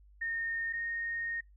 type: tone pair in turn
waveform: sine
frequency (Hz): 1835 / 1852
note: A#6 / A#6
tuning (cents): -28 / -12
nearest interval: unison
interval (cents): 16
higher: second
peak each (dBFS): -32 / -33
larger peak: first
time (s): 0.21-0.73 / 0.73-1.41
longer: second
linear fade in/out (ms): 10
effects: noise-tail reverb RT60 0.2 s tail -25 dB re dry + added 50 Hz sine -56 dBFS peak until 1.56 s